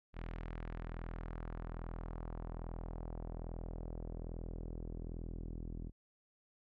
sawtooth tone with low-pass filter sweep, 41.2 Hz, E1, in tune, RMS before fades -44 dBFS, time 0.13-5.92 s, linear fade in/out 50 ms, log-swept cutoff 2400 to 290 Hz, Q 1.3, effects none

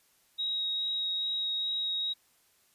sine tone with vibrato, 3796 Hz, A#7, 31 cents sharp, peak -29 dBFS, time 0.38-2.14 s, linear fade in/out 20 ms, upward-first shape sine, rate 2.4 Hz, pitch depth 8 cents each way, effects white hiss -67 dBFS RMS until 2.74 s + resampled to 32000 Hz

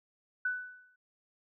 sine tone with exponential decay, 1493 Hz, F#6, 15 cents sharp, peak -27 dBFS, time 0.45-0.96 s, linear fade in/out 5 ms, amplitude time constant 110 ms, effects none

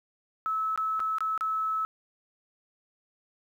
sine tone with dropouts, 1300 Hz, E6, 24 cents flat, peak -26 dBFS, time 0.46-1.85 s, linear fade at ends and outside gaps 0 ms, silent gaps 0.76-0.776 / 0.995-1.002 / 1.184-1.206 / 1.377-1.409 s, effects 10-bit

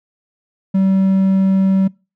triangle tone, 191.9 Hz, G3, 37 cents flat, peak -9 dBFS, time 0.74-1.88 s, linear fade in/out 10 ms, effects noise-tail reverb RT60 0.3 s tail -24 dB re dry

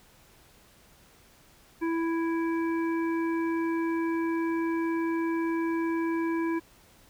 harmonic tone, 330.6 Hz, E4, 5 cents sharp, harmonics 1 / 3 / 5 / 7, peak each -26 / -36 / -40 / -43 dBFS, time 1.81-6.6 s, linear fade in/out 20 ms, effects pink hiss -58 dBFS RMS until 7.09 s

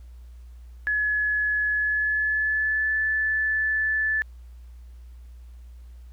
sine tone with pitch glide, 1700 to 1743.8 Hz, G#6 to A6, +40 to -16 cents, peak -21 dBFS, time 0.87-4.22 s, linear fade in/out 0 ms, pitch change +44 cents, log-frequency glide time 1.71-2.96 s, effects added 60 Hz sine -41 dBFS peak until 6.12 s + pink hiss -65 dBFS RMS until 6.12 s

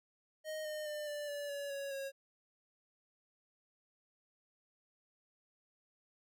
square tone with pitch steps, 622.3 / 610.9 / 599.7 / 588.7 / 577.9 / 567.4 / 557 / 546.8 Hz, D#5 / D#5 / D5 / D5 / D5 / C#5 / C#5 / C#5, 0 / -32 / +36 / +4 / -28 / +40 / +8 / -24 cents, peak -40 dBFS, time 0.44-2.12 s, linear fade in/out 50 ms, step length 210 ms, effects none

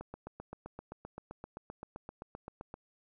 click train, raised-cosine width 1 ms, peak -29 dBFS, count 22, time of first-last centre 0.01-2.741 s, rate 7.69 Hz, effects none

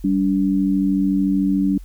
sine tone pair together, 193.87 / 287.4 Hz, G3 / D4, -19 / -37 cents, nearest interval perfect fifth, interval 682 cents, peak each -18 dBFS, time 0.04-1.78 s, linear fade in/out 5 ms, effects added 44 Hz sine -34 dBFS peak until 1.84 s + white hiss -56 dBFS RMS until 1.84 s

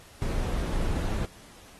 brown noise, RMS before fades -28 dBFS, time 0.22-1.25 s, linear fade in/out 0 ms, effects pink hiss -52 dBFS RMS until 1.79 s + AAC 32 kbps

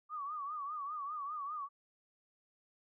sine tone with vibrato, 1174.7 Hz, D6, in tune, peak -38 dBFS, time 0.09-1.69 s, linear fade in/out 50 ms, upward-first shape triangle, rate 5 Hz, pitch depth 130 cents each way, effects none

